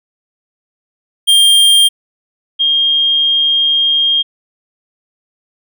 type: tone pair in turn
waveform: square / sine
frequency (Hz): 3200 / 3224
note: G7 / G7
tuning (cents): +35 / +48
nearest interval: unison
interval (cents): 13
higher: second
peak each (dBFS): -6 / -9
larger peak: first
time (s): 1.27-1.89 / 2.59-4.23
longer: second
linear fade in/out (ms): 20
effects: none